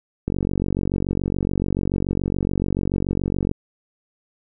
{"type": "click train", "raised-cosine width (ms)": 3, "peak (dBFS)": -9, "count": 153, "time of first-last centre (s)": [0.28, 3.514], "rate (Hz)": 47, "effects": []}